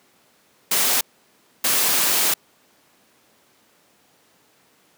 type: noise bursts at uneven times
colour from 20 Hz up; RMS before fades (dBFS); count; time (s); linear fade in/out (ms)
white; -19; 2; 0.71-1.01 / 1.64-2.34; 5
effects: pink hiss -58 dBFS RMS until 4.97 s + high-pass 200 Hz 12 dB/octave